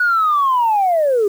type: linear sweep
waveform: sine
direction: down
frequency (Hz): 1476 to 390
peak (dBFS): -11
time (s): 0-1.28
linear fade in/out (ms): 5
effects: tanh soft clip ceiling -8 dBFS + 7-bit